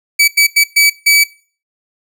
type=tone bursts at uneven times; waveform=sawtooth; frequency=2290 Hz; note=D7; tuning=44 cents flat; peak=-3 dBFS; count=5; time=0.19-0.28 / 0.37-0.47 / 0.56-0.64 / 0.76-0.9 / 1.06-1.24 s; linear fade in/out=10 ms; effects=noise-tail reverb RT60 0.4 s tail -20 dB re dry